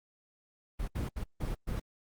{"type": "noise bursts at uneven times", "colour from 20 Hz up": "brown", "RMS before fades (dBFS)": -34, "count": 5, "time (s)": [[0.79, 0.88], [0.95, 1.09], [1.16, 1.24], [1.4, 1.55], [1.67, 1.8]], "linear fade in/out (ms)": 10, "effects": ["Opus 24 kbps"]}